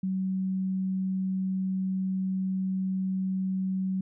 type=tone; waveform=sine; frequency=188.9 Hz; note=F#3; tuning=36 cents sharp; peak=-26 dBFS; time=0.03-4.01 s; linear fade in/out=5 ms; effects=none